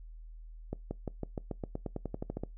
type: accelerating click train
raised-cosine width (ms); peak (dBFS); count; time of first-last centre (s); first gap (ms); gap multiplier
2; -22; 16; 0.73-2.436; 180; 0.93
effects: noise-tail reverb RT60 0.2 s tail -23 dB re dry + added 40 Hz sine -45 dBFS peak until 2.57 s